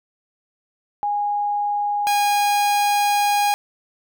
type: tone pair in turn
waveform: sine / 45% pulse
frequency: 823 / 819.9 Hz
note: G#5 / G#5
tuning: -16 / -22 cents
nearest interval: unison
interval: 6 cents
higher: first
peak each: -19 / -16 dBFS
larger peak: second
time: 1.03-2.07 / 2.07-3.54 s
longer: second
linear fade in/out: 0 ms
effects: none